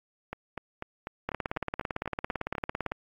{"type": "two click trains", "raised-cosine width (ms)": 0.5, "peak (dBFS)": [-20, -15], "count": [10, 30], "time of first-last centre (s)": [[0.33, 2.552], [1.29, 2.919]], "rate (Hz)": [4.05, 17.8], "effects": ["AAC 64 kbps"]}